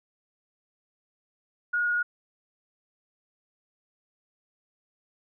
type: tone with frequency modulation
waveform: sine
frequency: 1441 Hz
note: F#6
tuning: 46 cents flat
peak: -23 dBFS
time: 1.73-2.03 s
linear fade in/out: 10 ms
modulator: 23.9 Hz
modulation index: 0.56
effects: none